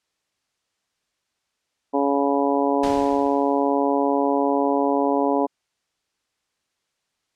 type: harmonic tone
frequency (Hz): 140.4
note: C#3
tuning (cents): +22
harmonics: 2 / 3 / 4 / 5 / 6 / 7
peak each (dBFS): -22 / -24 / -25 / -26 / -27 / -27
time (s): 1.93-5.47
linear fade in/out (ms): 20
type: noise with exponential decay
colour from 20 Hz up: pink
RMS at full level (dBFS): -30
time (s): 2.83-3.8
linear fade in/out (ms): 5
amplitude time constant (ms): 210
effects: white hiss -75 dBFS RMS until 7.35 s + low-pass 7000 Hz 12 dB/octave